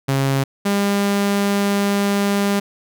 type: tone pair in turn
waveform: sawtooth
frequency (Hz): 136.2 / 201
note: C#3 / G3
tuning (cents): -30 / +44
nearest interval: perfect fifth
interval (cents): 674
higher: second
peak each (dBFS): -12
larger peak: neither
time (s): 0.08-0.44 / 0.65-2.6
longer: second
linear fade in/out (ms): 10
effects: none